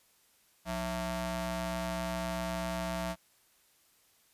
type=ring-modulated tone; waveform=sawtooth; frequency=241.1 Hz; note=B3; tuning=41 cents flat; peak=-26 dBFS; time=0.65-3.16 s; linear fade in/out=50 ms; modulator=420 Hz; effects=white hiss -67 dBFS RMS until 4.33 s + resampled to 32000 Hz